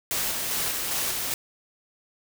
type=noise with tremolo; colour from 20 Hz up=white; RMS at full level=-27 dBFS; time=0.11-1.34 s; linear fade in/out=0 ms; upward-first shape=square; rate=2.5 Hz; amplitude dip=25%; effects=none